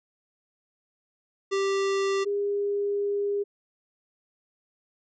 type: tone pair in turn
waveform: square / sine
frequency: 392 / 405.4 Hz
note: G4 / G#4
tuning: 0 / -42 cents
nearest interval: minor second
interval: 58 cents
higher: second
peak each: -24 dBFS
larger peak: neither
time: 1.51-2.25 / 2.25-3.44 s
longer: second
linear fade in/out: 20 ms
effects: resampled to 16000 Hz